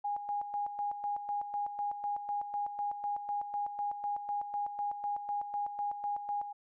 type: tone with tremolo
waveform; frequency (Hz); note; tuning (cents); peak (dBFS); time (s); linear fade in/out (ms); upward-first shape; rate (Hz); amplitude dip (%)
sine; 820; G#5; -22; -31; 0.04-6.53; 10; square; 4; 60
effects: none